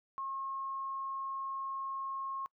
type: tone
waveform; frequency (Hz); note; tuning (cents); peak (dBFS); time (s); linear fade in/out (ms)
sine; 1080; C#6; -45; -36; 0.18-2.46; 0
effects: noise-tail reverb RT60 0.1 s tail -25 dB re dry